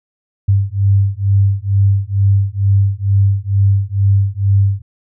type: beating tone pair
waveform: sine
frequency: 97.9 / 100.1 Hz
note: G2 / G2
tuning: -2 / +37 cents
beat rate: 2.2 Hz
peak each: -13 dBFS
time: 0.48-4.82 s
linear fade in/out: 10 ms
effects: none